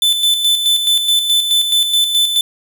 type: tone with tremolo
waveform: 45% pulse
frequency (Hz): 3515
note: A7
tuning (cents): -2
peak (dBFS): -10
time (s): 0.02-2.41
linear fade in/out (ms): 2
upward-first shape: square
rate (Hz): 4.7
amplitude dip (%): 50
effects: none